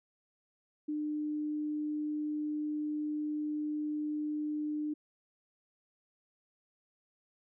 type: tone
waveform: sine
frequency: 300.9 Hz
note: D4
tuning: 42 cents sharp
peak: -32 dBFS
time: 0.88-4.94 s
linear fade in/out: 10 ms
effects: none